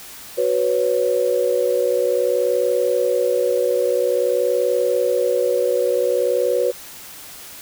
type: chord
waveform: sine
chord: F# suspended fourth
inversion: none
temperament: equal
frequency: 370 / 493.9 / 554.4 Hz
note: F#4 / B4 / C#5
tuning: 0 / 0 / 0 cents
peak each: -23 / -18 / -21 dBFS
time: 0.37-6.72 s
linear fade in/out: 20 ms
effects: white hiss -38 dBFS RMS until 7.61 s